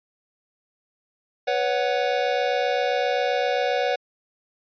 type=chord; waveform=square; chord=B suspended second; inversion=none; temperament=equal with one note detuned; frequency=493.9 / 561.5 / 740 Hz; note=B4 / C#5 / F#5; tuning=0 / +22 / 0 cents; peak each=-26 dBFS; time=1.47-3.96 s; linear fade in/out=10 ms; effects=resampled to 11025 Hz